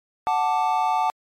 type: chord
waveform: triangle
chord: D major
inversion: first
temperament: equal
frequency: 740 / 880 / 1174.7 Hz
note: F#5 / A5 / D6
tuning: 0 / 0 / 0 cents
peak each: -21 / -20 / -25 dBFS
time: 0.27-1.1 s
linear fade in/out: 0 ms
effects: MP3 64 kbps